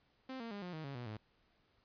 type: tone with pitch steps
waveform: sawtooth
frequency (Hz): 261.6 / 230.4 / 202.9 / 178.68 / 157.36 / 138.58 / 122.04 / 107.48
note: C4 / A#3 / G#3 / F3 / D#3 / C#3 / B2 / A2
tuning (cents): 0 / -20 / -40 / +40 / +20 / 0 / -20 / -40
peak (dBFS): -39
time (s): 0.29-1.17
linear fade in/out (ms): 5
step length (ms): 110
effects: pink hiss -74 dBFS RMS until 1.84 s + resampled to 11025 Hz